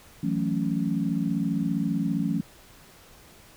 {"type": "chord", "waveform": "sine", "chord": "F# minor seventh", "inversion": "third", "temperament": "equal", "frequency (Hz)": [164.81, 185, 220, 277.2], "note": ["E3", "F#3", "A3", "C#4"], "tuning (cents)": [0, 0, 0, 0], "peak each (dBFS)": -29, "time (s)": [0.23, 2.41], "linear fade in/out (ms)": 5, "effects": ["pink hiss -52 dBFS RMS until 3.56 s"]}